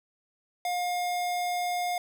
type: tone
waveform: square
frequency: 712 Hz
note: F5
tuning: 33 cents sharp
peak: -28 dBFS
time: 0.65-1.98 s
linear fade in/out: 2 ms
effects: none